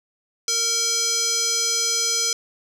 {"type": "tone with band-pass filter", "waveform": "square", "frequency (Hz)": 460, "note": "A#4", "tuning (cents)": -23, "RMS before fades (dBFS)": -22, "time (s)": [0.48, 2.33], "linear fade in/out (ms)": 2, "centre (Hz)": 5800, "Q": 4.3, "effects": []}